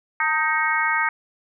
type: harmonic tone with a mistuned harmonic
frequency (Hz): 313.6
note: D#4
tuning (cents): +14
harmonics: 3 / 4 / 5 / 6 / 7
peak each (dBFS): -25 / -25 / -25 / -25 / -25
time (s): 0.2-1.09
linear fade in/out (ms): 2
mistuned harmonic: 3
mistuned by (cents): -55
effects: none